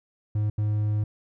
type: tone bursts at uneven times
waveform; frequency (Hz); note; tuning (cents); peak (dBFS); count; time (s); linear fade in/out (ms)
triangle; 105.6; G#2; +29; -20; 2; 0.35-0.5 / 0.58-1.04; 5
effects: none